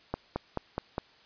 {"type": "accelerating click train", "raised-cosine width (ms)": 1, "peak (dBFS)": -16, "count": 5, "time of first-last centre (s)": [0.14, 0.981], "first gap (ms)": 220, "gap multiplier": 0.97, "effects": ["white hiss -59 dBFS RMS until 1.25 s", "resampled to 11025 Hz"]}